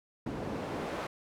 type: noise with band-pass filter sweep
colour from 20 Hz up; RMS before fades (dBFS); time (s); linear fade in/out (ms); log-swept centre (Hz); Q
pink; -37; 0.26-1.07; 5; 250 to 700; 0.74
effects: none